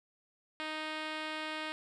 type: tone with low-pass filter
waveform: 5% pulse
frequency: 310.8 Hz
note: D#4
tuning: 2 cents flat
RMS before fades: -39 dBFS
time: 0.6-1.72 s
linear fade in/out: 0 ms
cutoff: 4600 Hz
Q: 0.68
effects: none